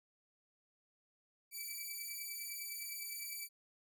5% pulse beating tone pair, 2304 / 2313.9 Hz, D7 / D7, -34 / -26 cents, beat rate 9.9 Hz, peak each -37 / -35 dBFS, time 1.51-3.49 s, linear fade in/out 50 ms, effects none

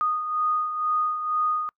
sine beating tone pair, 1236 / 1238.1 Hz, D#6 / D#6, -12 / -9 cents, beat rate 2.1 Hz, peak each -23 / -31 dBFS, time 0.01-1.69 s, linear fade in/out 0 ms, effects noise-tail reverb RT60 0.1 s tail -25 dB re dry

